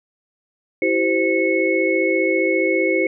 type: tone cluster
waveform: sine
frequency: 329.8 / 384.8 / 518 / 2196 Hz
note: E4 / G4 / C5 / C#7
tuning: +1 / -32 / -17 / -17 cents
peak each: -21 dBFS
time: 0.82-3.07 s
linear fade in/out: 2 ms
effects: none